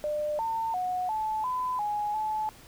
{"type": "tone with pitch steps", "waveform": "sine", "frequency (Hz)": [599, 902, 731, 868, 1008, 834, 862], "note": ["D5", "A5", "F#5", "A5", "B5", "G#5", "A5"], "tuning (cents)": [34, 43, -21, -24, 35, 7, -36], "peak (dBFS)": -27, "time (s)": [0.04, 2.49], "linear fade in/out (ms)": 0, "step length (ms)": 350, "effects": ["pink hiss -52 dBFS RMS until 2.67 s"]}